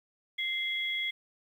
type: tone pair together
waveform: sine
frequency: 2087 / 3335 Hz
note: C7 / G#7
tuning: -5 / +7 cents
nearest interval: minor sixth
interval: 812 cents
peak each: -32 / -33 dBFS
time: 0.38-1.11 s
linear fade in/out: 10 ms
effects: 10-bit